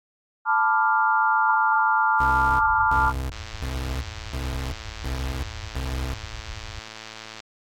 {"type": "chord", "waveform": "sine", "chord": "B half-diminished seventh", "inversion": "third", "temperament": "equal with one note detuned", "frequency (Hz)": [880, 987.8, 1182.8, 1396.9], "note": ["A5", "B5", "D6", "F6"], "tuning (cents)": [0, 0, 12, 0], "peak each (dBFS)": [-21, -27, -25, -22], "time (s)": [0.45, 3.13], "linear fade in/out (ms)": 50}
{"type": "tone bursts", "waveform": "35% pulse", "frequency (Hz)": 65.41, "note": "C2", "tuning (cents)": 0, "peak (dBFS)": -25, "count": 6, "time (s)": [2.2, 6.14], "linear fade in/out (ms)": 5, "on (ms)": 390, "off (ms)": 320}
{"type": "low-pass noise", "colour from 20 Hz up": "white", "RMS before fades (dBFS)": -37, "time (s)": [2.48, 6.79], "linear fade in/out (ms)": 2, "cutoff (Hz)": 110, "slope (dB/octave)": 96}
{"type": "click train", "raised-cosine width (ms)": 0.2, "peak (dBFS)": -21, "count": 450, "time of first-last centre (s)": [3.32, 7.402], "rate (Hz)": 110}
{"effects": ["AAC 48 kbps"]}